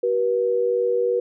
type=tone pair together; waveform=sine; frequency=380 / 482.7 Hz; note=F#4 / B4; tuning=+46 / -40 cents; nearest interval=major third; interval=414 cents; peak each=-24 / -19 dBFS; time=0.03-1.2 s; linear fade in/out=5 ms; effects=none